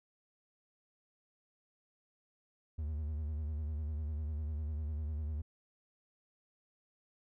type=tone with vibrato; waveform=triangle; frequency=76.1 Hz; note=D#2; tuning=38 cents flat; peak=-33 dBFS; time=2.78-5.42 s; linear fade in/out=10 ms; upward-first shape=sine; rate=10 Hz; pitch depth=82 cents each way; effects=none